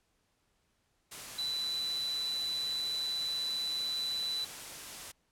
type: tone in noise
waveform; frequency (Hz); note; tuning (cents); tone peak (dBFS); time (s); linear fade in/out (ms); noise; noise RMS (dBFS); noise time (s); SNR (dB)
sine; 3982; B7; +14; -32; 1.38-4.45; 10; white; -44; 1.11-5.12; +9
effects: pink hiss -75 dBFS RMS until 5.31 s + low-pass 11000 Hz 12 dB/octave